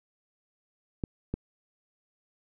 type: clicks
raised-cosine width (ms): 3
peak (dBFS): -17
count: 2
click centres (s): 1.038 / 1.34
effects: none